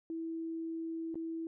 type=tone with dropouts; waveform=sine; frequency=327.3 Hz; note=E4; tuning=12 cents flat; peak=-36 dBFS; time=0.1-1.47 s; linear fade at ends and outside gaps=1 ms; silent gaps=1.144-1.155 s; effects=none